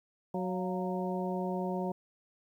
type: harmonic tone with a mistuned harmonic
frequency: 184.8 Hz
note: F#3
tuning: 2 cents flat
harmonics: 1 / 2 / 3 / 4 / 5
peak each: -34 / -37 / -39 / -40 / -41 dBFS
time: 0.34-1.92 s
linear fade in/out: 5 ms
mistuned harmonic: 4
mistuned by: -72 cents
effects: 11-bit